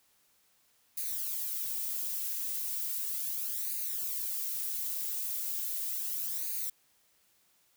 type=noise with flanger; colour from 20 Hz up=violet; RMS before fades=-35 dBFS; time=0.97-6.7 s; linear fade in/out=5 ms; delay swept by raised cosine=0.45 to 3.15 ms; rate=0.36 Hz; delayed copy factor=+0.65; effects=white hiss -69 dBFS RMS until 7.76 s